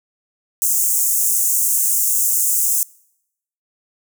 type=high-pass noise; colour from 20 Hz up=pink; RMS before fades=-17 dBFS; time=0.62-2.83 s; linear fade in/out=0 ms; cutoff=6700 Hz; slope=48 dB/octave; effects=noise-tail reverb RT60 0.8 s tail -25 dB re dry